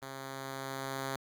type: tone with level ramp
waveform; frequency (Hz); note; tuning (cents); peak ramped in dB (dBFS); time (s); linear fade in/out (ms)
5% pulse; 134.8; C#3; -48; -31 to -23; 0.02-1.16; 2
effects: Opus 48 kbps